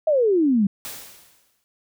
sine exponential sweep, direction down, 651 to 190 Hz, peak -15 dBFS, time 0.07-0.67 s, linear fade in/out 5 ms
white noise with exponential decay, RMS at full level -32 dBFS, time 0.85-1.64 s, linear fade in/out 0 ms, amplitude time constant 170 ms
effects none

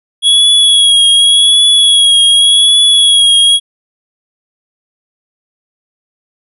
square tone with vibrato, 3339 Hz, G#7, 9 cents sharp, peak -5 dBFS, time 0.22-3.6 s, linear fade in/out 50 ms, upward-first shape triangle, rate 0.87 Hz, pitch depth 40 cents each way, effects resampled to 32000 Hz

